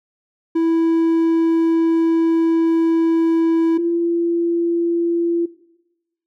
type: tone pair in turn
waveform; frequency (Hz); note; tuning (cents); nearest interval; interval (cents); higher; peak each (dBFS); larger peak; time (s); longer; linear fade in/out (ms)
triangle / sine; 329.1 / 340.1; E4 / F4; -3 / -46; minor second; 57; second; -12 / -16; first; 0.55-3.78 / 3.78-5.46; first; 10
effects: noise-tail reverb RT60 1.0 s tail -18 dB re dry